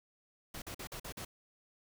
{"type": "noise bursts", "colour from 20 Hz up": "pink", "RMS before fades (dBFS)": -44, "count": 6, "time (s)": [0.54, 1.25], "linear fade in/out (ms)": 5, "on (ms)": 80, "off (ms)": 46, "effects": []}